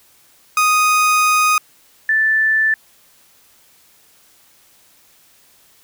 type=tone pair in turn; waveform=30% pulse / sine; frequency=1244.5 / 1760 Hz; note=D#6 / A6; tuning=0 / 0 cents; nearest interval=tritone; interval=600 cents; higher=second; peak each=-9 / -12 dBFS; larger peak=first; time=0.57-1.58 / 2.09-2.74 s; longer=first; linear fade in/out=2 ms; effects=white hiss -52 dBFS RMS until 5.83 s